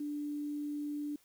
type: tone with quantisation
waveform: sine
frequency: 293.7 Hz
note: D4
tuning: in tune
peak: -35 dBFS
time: 0-1.16 s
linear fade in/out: 5 ms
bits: 10
effects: white hiss -68 dBFS RMS until 1.24 s